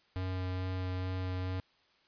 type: tone with vibrato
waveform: square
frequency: 92.5 Hz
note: F#2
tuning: in tune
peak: -34 dBFS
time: 0.16-1.6 s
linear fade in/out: 0 ms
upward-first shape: sine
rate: 2.3 Hz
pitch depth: 9 cents each way
effects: white hiss -68 dBFS RMS until 2.07 s + resampled to 11025 Hz